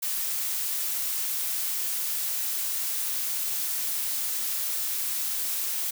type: noise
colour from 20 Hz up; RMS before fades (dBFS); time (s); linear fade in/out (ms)
blue; -29; 0.02-5.91; 10
effects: none